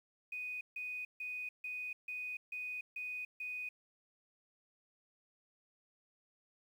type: tone bursts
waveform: sine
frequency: 2489 Hz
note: D#7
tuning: in tune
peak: -39 dBFS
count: 8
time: 0.32-3.69 s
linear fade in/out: 5 ms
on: 290 ms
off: 150 ms
effects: 11-bit